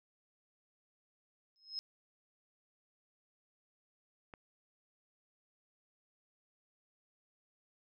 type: tone with exponential growth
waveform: sine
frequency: 5150 Hz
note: E8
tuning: 41 cents flat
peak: -34 dBFS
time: 1.56-1.79 s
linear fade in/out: 0 ms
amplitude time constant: 48 ms
type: click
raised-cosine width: 0.5 ms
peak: -34 dBFS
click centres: 4.338 s
effects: none